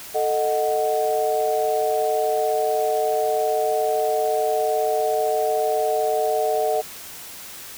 sine chord, D# diminished, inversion second, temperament equal, 440 / 622.3 / 740 Hz, A4 / D#5 / F#5, 0 / 0 / 0 cents, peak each -23 dBFS, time 0.14-6.82 s, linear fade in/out 20 ms, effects white hiss -38 dBFS RMS until 7.77 s

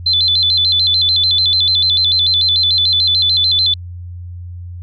sine tone with vibrato, 3778 Hz, A#7, 22 cents sharp, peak -10 dBFS, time 0.06-3.74 s, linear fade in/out 5 ms, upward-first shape square, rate 6.8 Hz, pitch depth 140 cents each way, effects added 88 Hz sine -26 dBFS peak until 4.82 s

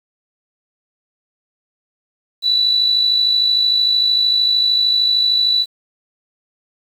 sine tone with amplitude modulation, 3960 Hz, B7, 4 cents sharp, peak -10 dBFS, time 2.42-5.66 s, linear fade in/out 50 ms, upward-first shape sine, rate 53.2 Hz, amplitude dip 45%, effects 7-bit

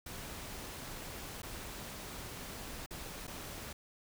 pink noise with dropouts, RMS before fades -45 dBFS, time 0.06-3.73 s, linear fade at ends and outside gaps 5 ms, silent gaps 1.42-1.43 / 2.862-2.907 / 3.27-3.277 s, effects none

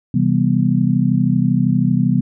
sine chord, C major seventh, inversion none, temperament just, 130.81 / 163.52 / 196.22 / 245.3 Hz, C3 / E3 / G3 / B3, 0 / -14 / +2 / -12 cents, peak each -18 dBFS, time 0.14-2.21 s, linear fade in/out 5 ms, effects none

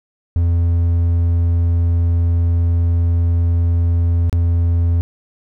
triangle tone with dropouts, 85.1 Hz, F2, 44 cents flat, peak -10 dBFS, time 0.36-5.01 s, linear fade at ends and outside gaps 0 ms, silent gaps 4.296-4.328 s, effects none

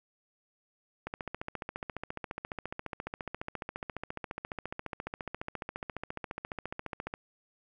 click train, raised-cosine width 0.5 ms, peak -21 dBFS, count 89, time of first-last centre 1.07-7.139 s, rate 14.5 Hz, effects none

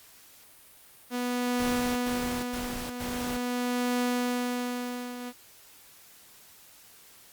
sawtooth tone with tremolo, 245.9 Hz, B3, 7 cents flat, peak -21 dBFS, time 1.1-5.33 s, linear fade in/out 50 ms, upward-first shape triangle, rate 0.43 Hz, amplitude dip 75%
pink noise bursts, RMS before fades -38 dBFS, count 4, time 1.59-3.37 s, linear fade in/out 5 ms, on 370 ms, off 100 ms
effects white hiss -54 dBFS RMS until 7.32 s + Opus 48 kbps

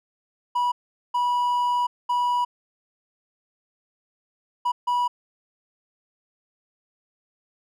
triangle tone bursts at uneven times, 976 Hz, B5, 21 cents flat, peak -18 dBFS, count 5, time 0.55-0.72 / 1.14-1.87 / 2.09-2.45 / 4.65-4.72 / 4.87-5.08 s, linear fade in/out 10 ms, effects none

